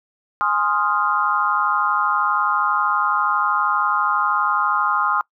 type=chord; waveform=sine; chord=F minor seventh; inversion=first; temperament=equal; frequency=830.6 / 1046.5 / 1244.5 / 1396.9 Hz; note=Ab5 / C6 / Eb6 / F6; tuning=0 / 0 / 0 / 0 cents; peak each=-25 / -22 / -20 / -23 dBFS; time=0.41-5.21 s; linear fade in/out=0 ms; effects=noise-tail reverb RT60 0.1 s tail -23 dB re dry

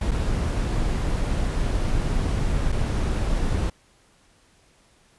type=noise with dropouts; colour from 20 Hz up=brown; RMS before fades=-23 dBFS; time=0.01-3.7 s; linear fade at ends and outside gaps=5 ms; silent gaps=0.111-0.115 / 2.72-2.724 s; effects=pink hiss -59 dBFS RMS until 5.18 s + resampled to 24000 Hz

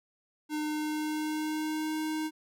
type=tone with pitch glide; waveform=square; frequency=303.7 to 311.5 Hz; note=D#4 to D#4; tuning=-42 to +2 cents; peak=-31 dBFS; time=0.49-2.31 s; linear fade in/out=50 ms; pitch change=+44 cents; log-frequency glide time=0.65-1.96 s; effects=none

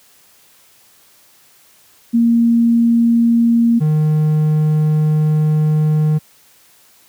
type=tone pair in turn; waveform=sine / triangle; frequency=233.1 / 153.61 Hz; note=A#3 / D#3; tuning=0 / -22 cents; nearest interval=perfect fifth; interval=722 cents; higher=first; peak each=-9 dBFS; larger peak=neither; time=2.13-3.8 / 3.8-6.19 s; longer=second; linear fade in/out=20 ms; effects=white hiss -50 dBFS RMS until 7.08 s + high-pass 60 Hz 12 dB/octave

